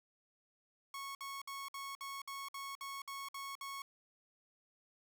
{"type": "tone bursts", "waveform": "sawtooth", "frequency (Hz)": 1102, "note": "C#6", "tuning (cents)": -11, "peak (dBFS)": -39, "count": 11, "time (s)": [0.94, 3.82], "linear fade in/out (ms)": 2, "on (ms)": 210, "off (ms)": 57, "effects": []}